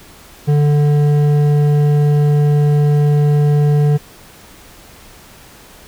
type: tone with hard clipping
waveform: triangle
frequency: 147 Hz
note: D3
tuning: 2 cents sharp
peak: -11 dBFS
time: 0.47-3.98 s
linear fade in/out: 20 ms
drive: 12 dB
effects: pink hiss -41 dBFS RMS until 5.87 s